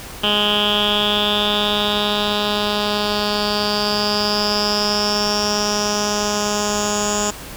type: tone with low-pass filter sweep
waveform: 10% pulse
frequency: 207.7 Hz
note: G#3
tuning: in tune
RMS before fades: -19 dBFS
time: 0.23-7.31 s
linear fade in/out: 10 ms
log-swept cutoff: 3100 to 6900 Hz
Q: 9
effects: pink hiss -34 dBFS RMS until 7.56 s